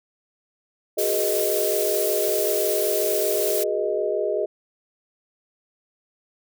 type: chord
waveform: sine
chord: G# minor seventh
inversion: third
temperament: equal with one note detuned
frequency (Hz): 370 / 415.3 / 483.2 / 622.3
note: F#4 / G#4 / B4 / D#5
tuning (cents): 0 / 0 / -38 / 0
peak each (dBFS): -29 / -25 / -30 / -25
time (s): 0.97-4.46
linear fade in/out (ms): 10
type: noise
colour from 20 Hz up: blue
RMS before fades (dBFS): -27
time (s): 0.98-3.64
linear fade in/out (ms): 10
effects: none